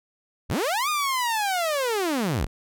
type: linear two-way sweep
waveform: sawtooth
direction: up then down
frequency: 31.3 to 1237 to 31.3 Hz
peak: -19 dBFS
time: 0.49-2.47 s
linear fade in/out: 20 ms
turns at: 0.89 s
effects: none